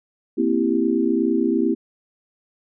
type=chord; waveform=sine; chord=C dominant seventh; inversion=third; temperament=equal; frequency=233.1 / 261.6 / 329.6 / 392 Hz; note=Bb3 / C4 / E4 / G4; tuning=0 / 0 / 0 / 0 cents; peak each=-23 / -22 / -21 / -24 dBFS; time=0.37-1.75 s; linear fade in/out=20 ms; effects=none